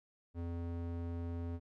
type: tone with band-pass filter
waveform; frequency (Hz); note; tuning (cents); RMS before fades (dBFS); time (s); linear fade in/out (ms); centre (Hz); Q
square; 84.9; F2; -48; -40; 0.34-1.6; 50; 200; 0.58
effects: none